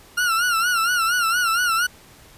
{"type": "tone with vibrato", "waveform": "40% pulse", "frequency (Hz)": 1396.9, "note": "F6", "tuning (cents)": 0, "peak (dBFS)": -17, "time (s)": [0.17, 1.87], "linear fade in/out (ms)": 10, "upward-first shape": "sine", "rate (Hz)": 4.3, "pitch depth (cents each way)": 100, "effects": ["pink hiss -48 dBFS RMS until 2.37 s", "resampled to 32000 Hz"]}